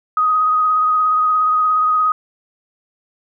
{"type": "tone with vibrato", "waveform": "sine", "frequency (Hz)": 1253, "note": "D#6", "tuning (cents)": 12, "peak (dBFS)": -12, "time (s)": [0.17, 2.12], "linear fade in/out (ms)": 2, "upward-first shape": "triangle", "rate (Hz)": 17, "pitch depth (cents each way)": 21, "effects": []}